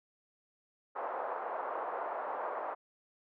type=band-pass noise; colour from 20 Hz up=pink; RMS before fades=-38 dBFS; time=0.95-2.75 s; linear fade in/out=20 ms; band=540 to 1200 Hz; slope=24 dB/octave; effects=none